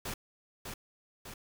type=noise with echo; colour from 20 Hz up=pink; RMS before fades=-38 dBFS; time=0.05-0.14 s; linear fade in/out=5 ms; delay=600 ms; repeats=2; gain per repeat=-4 dB; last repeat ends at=1.34 s; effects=none